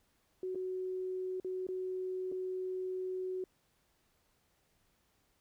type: tone with dropouts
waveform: sine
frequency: 371.3 Hz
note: F#4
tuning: 6 cents sharp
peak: -35 dBFS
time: 0.43-3.44 s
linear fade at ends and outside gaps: 2 ms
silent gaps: 0.548-0.555 / 1.4-1.446 / 1.668-1.687 / 2.317-2.322 s
effects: pink hiss -74 dBFS RMS until 5.4 s